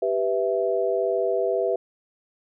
sine chord, E minor, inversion first, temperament equal, 392 / 493.9 / 659.3 Hz, G4 / B4 / E5, 0 / 0 / 0 cents, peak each -25 dBFS, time 0.02-1.76 s, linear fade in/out 5 ms, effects none

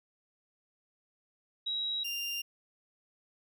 sine / 30% pulse tone pair in turn, 3853 / 2793 Hz, B7 / F7, -44 / -1 cents, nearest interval tritone, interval 557 cents, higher first, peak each -31 / -31 dBFS, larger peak neither, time 1.66-2.04 / 2.04-2.42 s, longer neither, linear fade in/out 10 ms, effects none

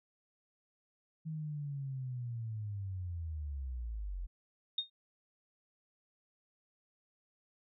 sine linear sweep, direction down, 160 to 41.77 Hz, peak -37 dBFS, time 1.25-4.27 s, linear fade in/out 20 ms
sine tone with exponential decay, 3691 Hz, A#7, 18 cents flat, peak -28 dBFS, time 4.78-4.9 s, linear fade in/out 5 ms, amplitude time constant 24 ms
effects none

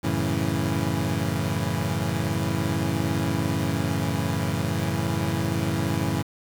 25% pulse chord, F# minor seventh, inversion none, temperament equal, 92.5 / 110 / 138.59 / 164.81 Hz, F#2 / A2 / C#3 / E3, 0 / 0 / 0 / 0 cents, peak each -25 dBFS, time 0.03-6.23 s, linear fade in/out 20 ms, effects 7-bit

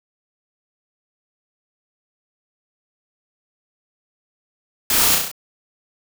white noise with echo, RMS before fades -18 dBFS, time 4.9-5.15 s, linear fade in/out 2 ms, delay 33 ms, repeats 5, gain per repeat -3 dB, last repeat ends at 5.315 s, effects none

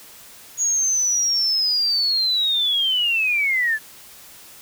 sine linear sweep, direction down, 6730 to 1700 Hz, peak -17 dBFS, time 0.57-3.79 s, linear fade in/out 50 ms, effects white hiss -44 dBFS RMS until 4.61 s

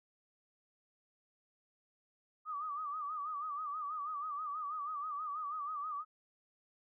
sine tone with vibrato, 1200 Hz, D6, 37 cents sharp, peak -37 dBFS, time 2.45-6.05 s, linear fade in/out 50 ms, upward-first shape sine, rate 6.2 Hz, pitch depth 100 cents each way, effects none

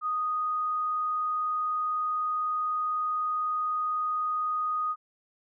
sine tone, 1242 Hz, D#6, 3 cents flat, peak -26 dBFS, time 0.01-4.96 s, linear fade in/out 50 ms, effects none

